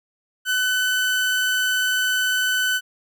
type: tone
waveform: 30% pulse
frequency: 1506 Hz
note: F#6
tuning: 30 cents sharp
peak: -16 dBFS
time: 0.45-2.81 s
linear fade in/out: 50 ms
effects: none